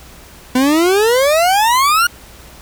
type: exponential sweep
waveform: 40% pulse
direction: up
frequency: 248.1 to 1452 Hz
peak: -9 dBFS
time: 0.55-2.07 s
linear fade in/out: 5 ms
effects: added 60 Hz sine -43 dBFS peak until 2.61 s + pink hiss -40 dBFS RMS until 2.61 s